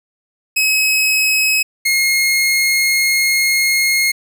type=tone pair in turn; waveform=sawtooth; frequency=2557 / 2150 Hz; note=D#7 / C7; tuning=+47 / +47 cents; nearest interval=minor third; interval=300 cents; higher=first; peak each=-9 dBFS; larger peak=neither; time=0.56-1.63 / 1.85-4.12 s; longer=second; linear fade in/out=10 ms; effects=none